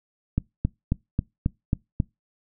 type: click train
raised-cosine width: 5 ms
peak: -9 dBFS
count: 7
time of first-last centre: 0.38-2.002 s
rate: 3.7 Hz
effects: noise-tail reverb RT60 0.2 s tail -24 dB re dry